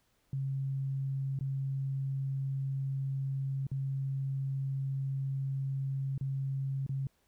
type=tone with dropouts; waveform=sine; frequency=135.7 Hz; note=C#3; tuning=36 cents flat; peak=-31 dBFS; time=0.33-7.07 s; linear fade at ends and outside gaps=2 ms; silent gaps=1.39-1.409 / 3.668-3.715 / 6.179-6.21 / 6.865-6.893 s; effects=pink hiss -73 dBFS RMS until 7.27 s